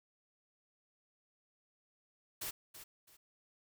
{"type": "noise with echo", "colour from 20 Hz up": "white", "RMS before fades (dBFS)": -41, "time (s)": [2.41, 2.51], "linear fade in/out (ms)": 10, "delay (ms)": 330, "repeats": 2, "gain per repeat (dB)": -11, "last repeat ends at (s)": 3.17, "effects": []}